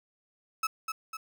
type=tone with echo; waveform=35% pulse; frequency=1300 Hz; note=E6; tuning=24 cents flat; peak=-25 dBFS; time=0.63-0.67 s; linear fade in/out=5 ms; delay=250 ms; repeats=2; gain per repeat=-5 dB; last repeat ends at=1.17 s; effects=none